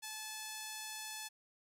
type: tone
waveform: 5% pulse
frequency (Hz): 866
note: A5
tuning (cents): -28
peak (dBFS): -31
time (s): 0.02-1.29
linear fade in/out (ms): 20
effects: none